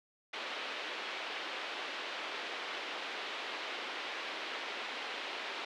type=band-pass noise; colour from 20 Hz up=white; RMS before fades=-41 dBFS; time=0.33-5.65 s; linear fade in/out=5 ms; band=310 to 3500 Hz; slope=24 dB/octave; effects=none